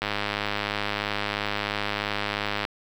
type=click train; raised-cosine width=0.3 ms; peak=-10 dBFS; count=272; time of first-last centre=0.02-2.651 s; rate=103 Hz; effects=7-bit